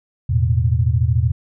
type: chord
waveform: sine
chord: E suspended fourth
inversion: none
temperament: equal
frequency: 82.41 / 110 / 123.47 Hz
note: E2 / A2 / B2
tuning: 0 / 0 / 0 cents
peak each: -18 dBFS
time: 0.29-1.32 s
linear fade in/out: 10 ms
effects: none